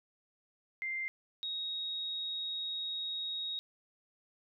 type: tone pair in turn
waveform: sine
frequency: 2093 / 3770 Hz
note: C7 / A#7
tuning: 0 / +19 cents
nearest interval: minor seventh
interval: 1019 cents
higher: second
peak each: -34 / -35 dBFS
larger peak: first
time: 0.82-1.08 / 1.43-3.59 s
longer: second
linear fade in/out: 0 ms
effects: none